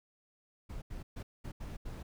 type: noise bursts at uneven times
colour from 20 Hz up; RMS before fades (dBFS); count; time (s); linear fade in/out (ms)
brown; -42; 6; 0.69-0.82 / 0.9-1.03 / 1.16-1.23 / 1.44-1.52 / 1.6-1.77 / 1.85-2.03; 10
effects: none

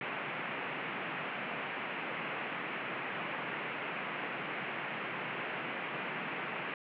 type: band-pass noise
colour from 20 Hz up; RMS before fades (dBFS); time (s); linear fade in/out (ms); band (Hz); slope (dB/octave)
white; -39; 0.01-6.74; 2; 130 to 2700; 48
effects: none

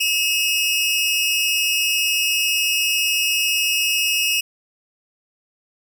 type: tone pair together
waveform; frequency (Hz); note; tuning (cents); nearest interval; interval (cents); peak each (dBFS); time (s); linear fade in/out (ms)
sawtooth; 2586 / 2848; E7 / F7; -34 / +33; major second; 167; -17; 0-4.41; 10
effects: none

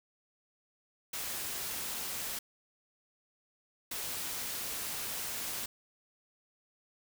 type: noise bursts at uneven times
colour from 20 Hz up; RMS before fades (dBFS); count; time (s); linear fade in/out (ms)
white; -38; 2; 1.13-2.39 / 3.91-5.66; 5
effects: none

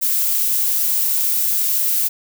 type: noise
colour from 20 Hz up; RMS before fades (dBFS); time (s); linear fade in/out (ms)
violet; -18; 0.01-2.09; 20
effects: none

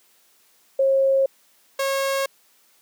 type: tone pair in turn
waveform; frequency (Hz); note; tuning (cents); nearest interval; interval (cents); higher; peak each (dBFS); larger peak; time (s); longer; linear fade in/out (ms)
sine / sawtooth; 540 / 545; C#5 / C#5; -45 / -29; unison; 16; second; -15 / -17; first; 0.79-1.26 / 1.79-2.26; neither; 5
effects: white hiss -59 dBFS RMS until 2.81 s + high-pass 200 Hz 12 dB/octave

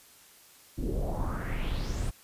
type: noise with low-pass filter sweep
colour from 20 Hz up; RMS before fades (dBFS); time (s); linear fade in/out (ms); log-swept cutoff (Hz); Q
brown; -31; 0.77-2.11; 20; 290 to 10000; 3.8
effects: white hiss -56 dBFS RMS until 2.23 s + resampled to 32000 Hz

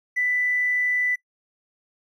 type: tone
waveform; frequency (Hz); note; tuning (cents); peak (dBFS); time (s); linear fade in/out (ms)
triangle; 1987; B6; +10; -16; 0.16-1.16; 20
effects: noise-tail reverb RT60 0.1 s tail -24 dB re dry + tanh soft clip ceiling -18 dBFS

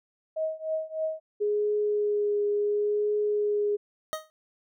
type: tone with tremolo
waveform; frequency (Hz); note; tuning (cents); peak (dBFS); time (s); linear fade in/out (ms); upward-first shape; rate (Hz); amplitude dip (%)
sine; 633; D#5; +30; -24; 0.36-1.2; 10; triangle; 3.3; 95
type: tone with vibrato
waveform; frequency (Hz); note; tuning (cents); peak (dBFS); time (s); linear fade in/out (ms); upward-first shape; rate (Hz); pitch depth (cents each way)
sine; 415.3; G#4; 0; -23; 1.4-3.77; 20; triangle; 0.71; 16
type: tone with exponential decay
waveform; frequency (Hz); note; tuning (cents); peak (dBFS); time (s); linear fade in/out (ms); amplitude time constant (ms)
25% pulse; 626; D#5; +10; -22; 4.13-4.3; 0; 36
effects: none

